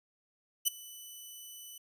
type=tone with ADSR envelope; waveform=5% pulse; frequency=2986 Hz; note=F#7; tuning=15 cents sharp; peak=-14 dBFS; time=0.65-1.78 s; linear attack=25 ms; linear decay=12 ms; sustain=-23 dB; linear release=4 ms; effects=resampled to 32000 Hz